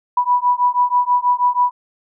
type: beating tone pair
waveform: sine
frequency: 980 / 986.2 Hz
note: B5 / B5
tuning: -14 / -3 cents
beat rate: 6.2 Hz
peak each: -16 dBFS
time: 0.17-1.71 s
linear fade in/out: 5 ms
effects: none